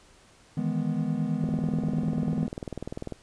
triangle chord, E major seventh, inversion third, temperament equal, 155.56 / 164.81 / 207.7 / 246.9 Hz, D#3 / E3 / G#3 / B3, 0 / 0 / 0 / 0 cents, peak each -29 dBFS, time 0.57-2.47 s, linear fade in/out 5 ms
click train, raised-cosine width 2 ms, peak -20 dBFS, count 35, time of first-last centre 1.44-3.123 s, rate 20.2 Hz
effects pink hiss -57 dBFS RMS until 3.22 s + resampled to 22050 Hz

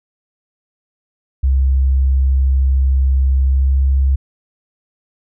sine tone with pitch glide, 66.5 to 67.35 Hz, C2 to C#2, +29 to -49 cents, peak -10 dBFS, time 1.43-4.16 s, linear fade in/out 10 ms, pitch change +22 cents, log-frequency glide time 3.45-3.76 s, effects none

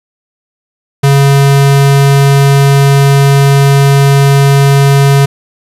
square tone, 139.2 Hz, C#3, 8 cents sharp, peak -4 dBFS, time 1.03-5.26 s, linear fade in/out 10 ms, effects resampled to 32000 Hz + 7-bit

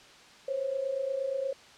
sine tone pair together, 515.5 / 544 Hz, C5 / C#5, -26 / -33 cents, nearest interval minor second, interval 93 cents, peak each -35 / -30 dBFS, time 0.48-1.53 s, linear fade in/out 5 ms, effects white hiss -53 dBFS RMS until 1.77 s + low-pass 5000 Hz 12 dB/octave

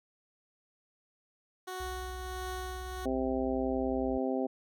15% pulse tone with tremolo, 370 Hz, F#4, in tune, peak -30 dBFS, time 1.67-3.06 s, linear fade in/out 10 ms, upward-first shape triangle, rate 1.5 Hz, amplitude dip 45%
sine tone with vibrato, 62.2 Hz, B1, 13 cents sharp, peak -40 dBFS, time 1.8-4.18 s, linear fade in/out 5 ms, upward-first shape square, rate 18 Hz, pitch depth 160 cents each way
harmonic tone, 130.81 Hz, C3, in tune, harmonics 2 / 3 / 4 / 5 / 6, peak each -32 / -35 / -36 / -38 / -40 dBFS, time 3.05-4.47 s, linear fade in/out 10 ms
effects none

